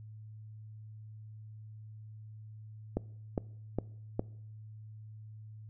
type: click train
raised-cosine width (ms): 2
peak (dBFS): -17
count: 4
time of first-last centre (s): 2.97-4.194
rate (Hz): 2.45
effects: noise-tail reverb RT60 0.7 s tail -22 dB re dry + added 108 Hz sine -46 dBFS peak until 5.69 s